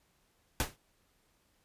pink noise with exponential decay, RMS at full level -27 dBFS, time 0.6-0.76 s, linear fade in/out 0 ms, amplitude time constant 34 ms, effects pink hiss -72 dBFS RMS until 1.64 s + resampled to 32000 Hz

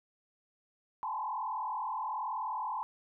sine tone with frequency modulation, 940 Hz, A#5, 14 cents sharp, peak -33 dBFS, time 1.03-2.83 s, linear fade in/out 0 ms, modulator 41.1 Hz, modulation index 2.7, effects none

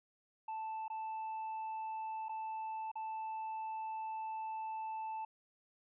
triangle tone with dropouts, 880 Hz, A5, in tune, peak -37 dBFS, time 0.48-5.25 s, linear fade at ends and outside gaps 5 ms, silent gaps 0.881-0.9 / 2.285-2.292 / 2.916-2.955 s, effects resampled to 8000 Hz

